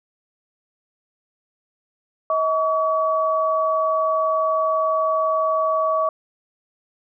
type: tone pair together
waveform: sine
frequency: 637 / 1135 Hz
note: D#5 / C#6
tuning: +41 / +41 cents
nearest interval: minor seventh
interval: 1000 cents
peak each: -20 dBFS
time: 2.3-6.09 s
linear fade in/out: 2 ms
effects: none

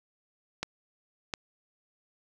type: clicks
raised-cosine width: 0.2 ms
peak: -14 dBFS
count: 2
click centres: 0.63 / 1.338 s
effects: none

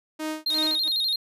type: tone with tremolo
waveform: sawtooth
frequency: 311.1 Hz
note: D#4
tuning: in tune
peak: -23 dBFS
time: 0.19-0.89 s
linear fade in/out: 10 ms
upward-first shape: sine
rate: 2.8 Hz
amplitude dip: 100%
type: tone with vibrato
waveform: triangle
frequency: 3951 Hz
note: B7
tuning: in tune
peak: -21 dBFS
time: 0.46-1.16 s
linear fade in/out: 5 ms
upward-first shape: square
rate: 12 Hz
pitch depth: 99 cents each way
type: noise with exponential decay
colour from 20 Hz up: white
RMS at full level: -39 dBFS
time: 0.5-1.15 s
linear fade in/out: 2 ms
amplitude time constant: 140 ms
effects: resampled to 32000 Hz

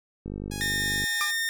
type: click train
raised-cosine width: 3 ms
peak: -22 dBFS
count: 40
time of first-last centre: 0.26-1.04 s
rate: 50 Hz
type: tone with tremolo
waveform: 5% pulse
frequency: 830.6 Hz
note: G#5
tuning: in tune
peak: -24 dBFS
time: 0.51-1.31 s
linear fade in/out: 5 ms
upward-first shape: sine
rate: 2.9 Hz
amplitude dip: 30%
type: tone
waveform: sawtooth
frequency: 1824 Hz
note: A#6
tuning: 38 cents flat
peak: -22 dBFS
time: 0.61-1.49 s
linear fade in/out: 0 ms
type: tone with exponential decay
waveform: sawtooth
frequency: 1199 Hz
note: D6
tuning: 36 cents sharp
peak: -20 dBFS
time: 1.21-1.39 s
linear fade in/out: 0 ms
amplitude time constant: 37 ms
effects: none

